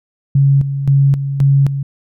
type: tone with tremolo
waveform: sine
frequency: 138.59 Hz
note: C#3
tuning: in tune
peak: -7 dBFS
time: 0.35-1.83 s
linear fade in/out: 5 ms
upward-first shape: square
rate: 1.9 Hz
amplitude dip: 65%
effects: none